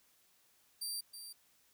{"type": "tone with echo", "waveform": "20% pulse", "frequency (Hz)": 4694, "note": "D8", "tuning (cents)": -2, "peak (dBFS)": -32, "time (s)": [0.81, 1.01], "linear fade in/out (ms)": 10, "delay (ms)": 320, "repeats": 1, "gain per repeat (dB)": -9, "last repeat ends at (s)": 1.33, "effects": ["white hiss -70 dBFS RMS until 1.73 s"]}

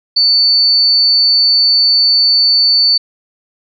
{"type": "tone", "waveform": "sine", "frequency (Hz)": 4500, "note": "C#8", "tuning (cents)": 25, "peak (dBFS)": -7, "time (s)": [0.16, 2.98], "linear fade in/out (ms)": 10, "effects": []}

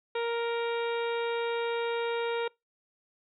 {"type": "harmonic tone", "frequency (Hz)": 467.2, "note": "A#4", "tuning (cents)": 4, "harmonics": [1, 2, 3, 4, 5, 6, 7, 8], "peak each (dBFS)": [-29, -36, -40, -45, -42, -46, -49, -45], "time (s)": [0.15, 2.48], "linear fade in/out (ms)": 5, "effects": ["noise-tail reverb RT60 0.2 s tail -25 dB re dry"]}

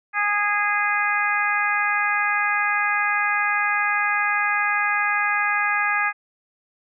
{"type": "harmonic tone", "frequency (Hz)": 412.5, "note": "G#4", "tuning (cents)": -12, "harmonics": [2, 3, 4, 5, 6], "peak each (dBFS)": [-27, -25, -23, -25, -28], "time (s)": [0.13, 6.13], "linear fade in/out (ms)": 50, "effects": []}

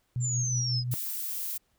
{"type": "tone with tremolo", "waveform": "sine", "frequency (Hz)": 123.47, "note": "B2", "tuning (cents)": 0, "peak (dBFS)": -26, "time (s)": [0.16, 0.94], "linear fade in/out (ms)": 0, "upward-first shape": "sine", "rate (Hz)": 5.5, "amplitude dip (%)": 40}
{"type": "exponential sweep", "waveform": "sine", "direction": "down", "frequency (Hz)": [7370, 4978], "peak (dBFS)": -29, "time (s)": [0.2, 0.84], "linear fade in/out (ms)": 50}
{"type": "noise", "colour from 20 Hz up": "violet", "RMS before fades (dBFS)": -34, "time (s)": [0.91, 1.58], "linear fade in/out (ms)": 10}
{"effects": ["pink hiss -72 dBFS RMS until 1.78 s"]}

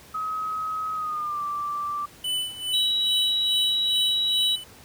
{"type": "tone with pitch glide", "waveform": "sine", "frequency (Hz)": [1271, 1172.3], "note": ["D#6", "D6"], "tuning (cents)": [36, -3], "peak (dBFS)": -26, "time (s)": [0.14, 2.06], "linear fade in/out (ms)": 10, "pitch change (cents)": -139, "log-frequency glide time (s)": [0.93, 1.42]}
{"type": "tone with tremolo", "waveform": "square", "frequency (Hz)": 2997, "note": "F#7", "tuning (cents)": 22, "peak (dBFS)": -24, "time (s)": [2.24, 4.64], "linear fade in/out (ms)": 5, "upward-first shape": "sine", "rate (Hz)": 2.4, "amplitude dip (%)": 80}
{"type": "tone", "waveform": "sine", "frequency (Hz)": 3878, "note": "B7", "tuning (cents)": -32, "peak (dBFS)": -21, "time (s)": [2.73, 4.56], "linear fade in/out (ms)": 10}
{"effects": ["pink hiss -49 dBFS RMS until 4.84 s", "high-pass 60 Hz 12 dB/octave"]}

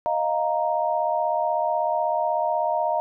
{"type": "chord", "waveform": "sine", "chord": "Eb suspended second", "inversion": "none", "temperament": "equal", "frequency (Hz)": [622.3, 698.5, 932.3], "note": ["Eb5", "F5", "Bb5"], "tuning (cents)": [0, 0, 0], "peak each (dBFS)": -25, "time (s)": [0.06, 3], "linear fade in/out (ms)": 0, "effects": []}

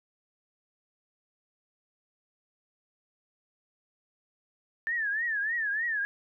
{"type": "tone with vibrato", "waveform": "sine", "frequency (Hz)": 1760, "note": "A6", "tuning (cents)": 0, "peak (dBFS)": -27, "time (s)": [4.87, 6.05], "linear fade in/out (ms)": 0, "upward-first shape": "triangle", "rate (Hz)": 3.3, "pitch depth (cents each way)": 170, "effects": []}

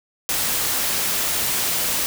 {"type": "noise", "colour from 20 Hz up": "white", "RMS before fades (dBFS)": -22, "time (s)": [0.29, 2.06], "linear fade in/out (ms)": 0, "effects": []}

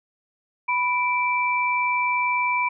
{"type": "tone pair together", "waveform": "sine", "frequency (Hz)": [989, 2335], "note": ["B5", "D7"], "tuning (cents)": [2, -11], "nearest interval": "octave + minor third", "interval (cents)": 1487, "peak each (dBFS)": [-22, -23], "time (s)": [0.68, 2.69], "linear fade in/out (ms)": 10, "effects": []}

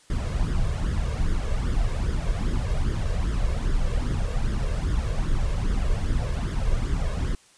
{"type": "noise with flanger", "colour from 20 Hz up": "brown", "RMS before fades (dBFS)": -24, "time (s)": [0.1, 7.35], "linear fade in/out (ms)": 2, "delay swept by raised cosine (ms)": [0.58, 1.88], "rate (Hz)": 2.5, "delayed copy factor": 0.65, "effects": ["white hiss -56 dBFS RMS until 7.57 s", "resampled to 22050 Hz"]}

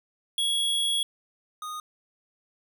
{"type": "tone pair in turn", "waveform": "square", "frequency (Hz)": [3336, 1237.7], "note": ["G#7", "D#6"], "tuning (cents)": [7, -9], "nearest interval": "octave + perfect fourth", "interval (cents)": 1716, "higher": "first", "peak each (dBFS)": [-24, -34], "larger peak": "first", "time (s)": [[0.38, 1.03], [1.62, 1.8]], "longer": "first", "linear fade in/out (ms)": 2, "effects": []}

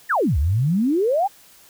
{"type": "exponential two-way sweep", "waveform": "sine", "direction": "down then up", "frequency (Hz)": [1952, 66.2, 841], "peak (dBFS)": -16, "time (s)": [0.09, 1.28], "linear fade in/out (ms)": 20, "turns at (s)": 0.38, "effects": ["white hiss -50 dBFS RMS until 1.69 s"]}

